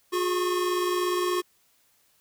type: tone cluster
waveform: square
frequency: 358.4 / 415.3 / 1095 Hz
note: F4 / G#4 / C#6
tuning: +45 / 0 / -22 cents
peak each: -26 / -35 / -31 dBFS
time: 0.12-1.42 s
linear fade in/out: 20 ms
effects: white hiss -65 dBFS RMS until 2.2 s